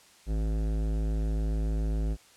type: tone with hard clipping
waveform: sine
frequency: 53.6 Hz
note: A1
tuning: 45 cents flat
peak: -28 dBFS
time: 0.26-2.17 s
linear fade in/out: 50 ms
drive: 16 dB
effects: white hiss -57 dBFS RMS until 2.36 s + low-pass 9000 Hz 12 dB/octave